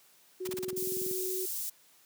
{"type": "tone with pitch glide", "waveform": "sine", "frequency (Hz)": [370, 372.8], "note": ["F#4", "F#4"], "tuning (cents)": [0, 13], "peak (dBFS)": -34, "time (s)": [0.4, 1.46], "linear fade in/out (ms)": 10, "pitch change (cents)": 13, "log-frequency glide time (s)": [0.73, 0.84]}
{"type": "noise bursts", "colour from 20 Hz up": "white", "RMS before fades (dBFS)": -39, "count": 5, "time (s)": [0.45, 0.708], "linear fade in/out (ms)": 5, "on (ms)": 26, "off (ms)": 32}
{"type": "click train", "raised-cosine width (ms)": 3, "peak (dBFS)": -29, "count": 14, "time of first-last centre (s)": [0.49, 1.112], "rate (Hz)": 20.9}
{"type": "high-pass noise", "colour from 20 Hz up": "white", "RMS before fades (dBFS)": -36, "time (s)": [0.76, 1.7], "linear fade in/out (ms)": 10, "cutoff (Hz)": 6900, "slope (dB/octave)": 12}
{"effects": ["white hiss -62 dBFS RMS until 2.05 s", "high-pass 150 Hz 12 dB/octave"]}